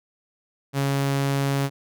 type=tone; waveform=sawtooth; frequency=138.59 Hz; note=C#3; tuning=in tune; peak=-17 dBFS; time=0.73-1.7 s; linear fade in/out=50 ms; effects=none